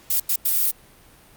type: noise bursts at uneven times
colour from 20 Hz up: violet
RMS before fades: -20 dBFS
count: 3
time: 0.1-0.2 / 0.29-0.36 / 0.45-0.71 s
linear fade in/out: 5 ms
effects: pink hiss -51 dBFS RMS until 1.36 s + Opus 48 kbps